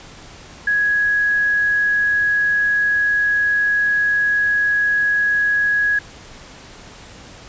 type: tone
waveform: sine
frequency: 1667 Hz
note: G#6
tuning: 6 cents sharp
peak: -14 dBFS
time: 0.67-5.99 s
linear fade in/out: 5 ms
effects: pink hiss -40 dBFS RMS until 7.48 s + resampled to 16000 Hz